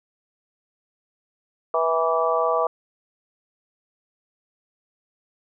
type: harmonic tone with a mistuned harmonic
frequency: 163.2 Hz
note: E3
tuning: 17 cents flat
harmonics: 3 / 4 / 5 / 6 / 7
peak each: -24 / -23 / -29 / -28 / -24 dBFS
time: 1.74-2.67 s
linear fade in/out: 2 ms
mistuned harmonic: 7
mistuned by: +23 cents
effects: none